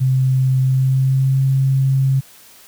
sine tone with pitch glide, 130.81 to 134.25 Hz, C3 to C3, 0 to +45 cents, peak -12 dBFS, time 0-2.21 s, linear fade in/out 20 ms, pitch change +45 cents, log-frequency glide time 0.61-1.42 s, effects white hiss -45 dBFS RMS until 2.67 s

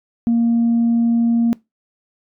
sine tone, 233.1 Hz, A#3, in tune, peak -11 dBFS, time 0.27-1.53 s, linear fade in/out 0 ms, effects noise-tail reverb RT60 0.2 s tail -23 dB re dry + tanh soft clip ceiling -10 dBFS

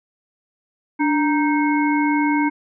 harmonic tone with a mistuned harmonic, 311.1 Hz, D#4, in tune, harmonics 1 / 3 / 5 / 7, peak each -17 / -22 / -29 / -26 dBFS, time 0.99-2.5 s, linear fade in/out 20 ms, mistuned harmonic 1, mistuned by -100 cents, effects none

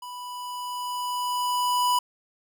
square tone with level ramp, 987.8 Hz, B5, in tune, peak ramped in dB -37 to -20 dBFS, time 0.02-1.99 s, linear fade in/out 5 ms, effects none

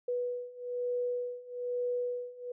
sine beating tone pair, 490 / 491.1 Hz, B4 / B4, -14 / -10 cents, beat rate 1.1 Hz, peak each -36 / -34 dBFS, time 0.08-2.52 s, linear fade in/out 5 ms, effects none

